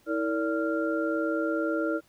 sine tone cluster, 322.6 / 459 / 577 / 1388 Hz, E4 / A#4 / D5 / F6, -37 / -27 / -31 / -11 cents, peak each -28 / -33 / -31 / -33 dBFS, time 0.06-2.01 s, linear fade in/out 50 ms, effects pink hiss -63 dBFS RMS until 2.08 s

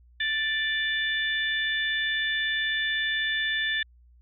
harmonic tone, 587.3 Hz, D5, in tune, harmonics 3 / 4 / 5 / 6, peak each -26 / -38 / -38 / -30 dBFS, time 0.2-3.83 s, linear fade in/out 5 ms, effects added 60 Hz sine -53 dBFS peak until 4.21 s

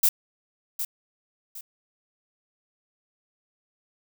violet noise with echo, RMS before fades -19 dBFS, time 0.03-0.09 s, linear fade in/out 5 ms, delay 760 ms, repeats 2, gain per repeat -10 dB, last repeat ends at 1.61 s, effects none

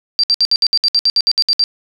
sine tone bursts, 4699 Hz, D8, in tune, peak -9 dBFS, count 14, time 0.19-1.639 s, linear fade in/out 0 ms, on 45 ms, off 63 ms, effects none

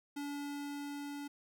square tone with level ramp, 286.8 Hz, D4, 41 cents flat, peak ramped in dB -39 to -42 dBFS, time 0.16-1.28 s, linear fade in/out 10 ms, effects none

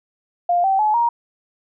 sine tone with pitch steps, 701 / 773.3 / 853.1 / 941.1 Hz, F5 / G5 / G#5 / A#5, +6 / -24 / +46 / +16 cents, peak -14 dBFS, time 0.49-1.09 s, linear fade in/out 5 ms, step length 150 ms, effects none

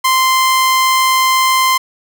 sawtooth tone, 1042 Hz, C6, 7 cents flat, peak -6 dBFS, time 0.04-1.78 s, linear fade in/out 10 ms, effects none

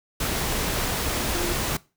sine tone in noise, 349.2 Hz, F4, in tune, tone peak -29 dBFS, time 1.34-1.54 s, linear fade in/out 5 ms, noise pink, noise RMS -26 dBFS, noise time 0.2-1.77 s, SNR -6 dB, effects noise-tail reverb RT60 0.3 s tail -21 dB re dry

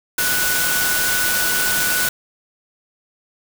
sine tone in noise, 1480 Hz, F#6, in tune, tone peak -21 dBFS, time 0.18-2.09 s, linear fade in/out 5 ms, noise white, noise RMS -20 dBFS, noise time 0.18-2.09 s, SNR -4 dB, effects none

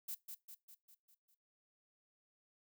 violet noise with echo, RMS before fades -43 dBFS, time 0.08-0.15 s, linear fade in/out 10 ms, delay 200 ms, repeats 6, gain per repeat -5 dB, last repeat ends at 1.35 s, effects noise-tail reverb RT60 0.2 s tail -20 dB re dry

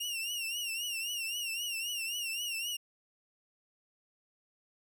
sawtooth tone with vibrato, 2794 Hz, F7, in tune, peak -31 dBFS, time 0-2.77 s, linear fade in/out 10 ms, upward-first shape triangle, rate 3.8 Hz, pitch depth 110 cents each way, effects none

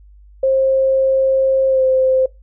sine tone with pitch glide, 532 to 521.7 Hz, C5 to C5, +29 to -5 cents, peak -11 dBFS, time 0.43-2.26 s, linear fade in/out 5 ms, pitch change -34 cents, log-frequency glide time 1.68-1.83 s, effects noise-tail reverb RT60 0.2 s tail -21 dB re dry + added 50 Hz sine -41 dBFS peak until 2.42 s

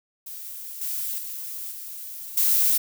violet noise with level steps, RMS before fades -37 / -29 / -34 / -37 / -20 dBFS, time 0.26-2.78 s, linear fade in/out 10 ms, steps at 0.81 / 1.18 / 1.71 / 2.37 s, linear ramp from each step 5 ms, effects none

